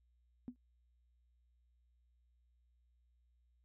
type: tone with exponential decay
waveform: sine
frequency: 246.9 Hz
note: B3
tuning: in tune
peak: -37 dBFS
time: 0.48-0.56 s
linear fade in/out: 0 ms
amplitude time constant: 17 ms
effects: tanh soft clip ceiling -33 dBFS + added 60 Hz sine -70 dBFS peak until 3.64 s